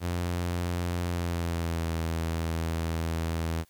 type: tone with pitch glide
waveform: sawtooth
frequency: 87.5 to 82.11 Hz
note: F2 to E2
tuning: +4 to -6 cents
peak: -24 dBFS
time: 0-3.65 s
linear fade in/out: 50 ms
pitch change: -110 cents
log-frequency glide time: 1.05-1.92 s
effects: white hiss -64 dBFS RMS until 3.69 s